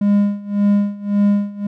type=tone with tremolo; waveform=triangle; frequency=203.5 Hz; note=G#3; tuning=35 cents flat; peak=-8 dBFS; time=0.01-1.67 s; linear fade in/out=5 ms; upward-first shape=sine; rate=1.8 Hz; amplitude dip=90%; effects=none